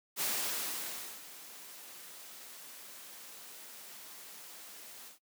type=noise with ADSR envelope; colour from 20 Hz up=white; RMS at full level=-33 dBFS; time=0.16-5.19 s; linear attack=49 ms; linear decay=1000 ms; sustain=-17 dB; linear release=120 ms; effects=noise-tail reverb RT60 0.1 s tail -22 dB re dry + high-pass 200 Hz 12 dB/octave